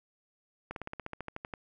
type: slowing click train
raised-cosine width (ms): 0.5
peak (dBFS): -23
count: 13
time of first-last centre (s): 0.71-1.538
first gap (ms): 52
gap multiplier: 1.05
effects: none